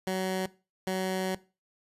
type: tone pair in turn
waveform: 15% pulse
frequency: 187.6 / 187.6 Hz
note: F#3 / F#3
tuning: +24 / +24 cents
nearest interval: unison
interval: 0 cents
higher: neither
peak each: -22 dBFS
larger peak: neither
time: 0.07-0.46 / 0.87-1.35 s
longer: second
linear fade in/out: 2 ms
effects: noise-tail reverb RT60 0.3 s tail -19 dB re dry + resampled to 32000 Hz